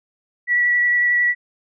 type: tone with vibrato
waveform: sine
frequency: 1944 Hz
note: B6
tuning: 28 cents flat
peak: -14 dBFS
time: 0.47-1.35 s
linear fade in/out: 50 ms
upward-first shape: sine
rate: 11 Hz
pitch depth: 11 cents each way
effects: none